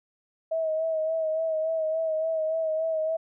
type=tone with vibrato; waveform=sine; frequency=639 Hz; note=D#5; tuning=46 cents sharp; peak=-24 dBFS; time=0.51-3.17 s; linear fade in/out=10 ms; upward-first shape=sine; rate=3.5 Hz; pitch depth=34 cents each way; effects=none